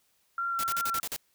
sine tone with vibrato, 1367 Hz, F6, 37 cents flat, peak -28 dBFS, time 0.38-1 s, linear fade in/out 2 ms, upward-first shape sine, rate 3 Hz, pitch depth 17 cents each way
white noise bursts, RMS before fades -34 dBFS, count 7, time 0.59-1.163 s, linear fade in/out 0 ms, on 45 ms, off 43 ms
effects white hiss -70 dBFS RMS until 1.34 s

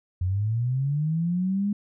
sine linear sweep, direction up, 87.31 to 207.7 Hz, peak -22 dBFS, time 0.21-1.73 s, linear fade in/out 5 ms, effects none

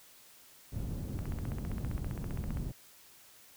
white low-pass noise, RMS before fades -37 dBFS, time 0.72-2.72 s, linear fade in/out 10 ms, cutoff 130 Hz, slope 12 dB/octave
click train, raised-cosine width 0.5 ms, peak -31 dBFS, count 22, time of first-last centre 1.19-2.572 s, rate 15.2 Hz
effects white hiss -58 dBFS RMS until 3.56 s

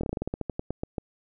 slowing click train, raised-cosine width 2 ms, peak -16 dBFS, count 15, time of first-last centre 0.01-0.982 s, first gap 24 ms, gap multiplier 1.15, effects none

